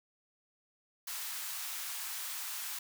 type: high-pass noise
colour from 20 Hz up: white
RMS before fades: -40 dBFS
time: 1.07-2.79 s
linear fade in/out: 5 ms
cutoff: 860 Hz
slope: 24 dB/octave
effects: none